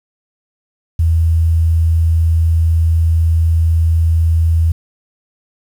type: tone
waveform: sine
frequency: 82 Hz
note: E2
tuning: 9 cents flat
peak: -9 dBFS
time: 0.99-4.72 s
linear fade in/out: 5 ms
effects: 7-bit